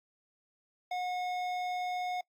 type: tone with hard clipping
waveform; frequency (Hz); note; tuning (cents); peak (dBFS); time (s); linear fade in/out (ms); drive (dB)
sine; 725; F#5; -35; -34; 0.91-2.21; 5; 12
effects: noise-tail reverb RT60 0.1 s tail -26 dB re dry + AAC 64 kbps